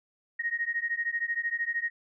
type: beating tone pair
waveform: sine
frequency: 1864.7 / 1877.7 Hz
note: A#6 / A#6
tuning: 0 / +12 cents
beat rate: 13 Hz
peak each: -31 dBFS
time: 0.39-1.9 s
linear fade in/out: 10 ms
effects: none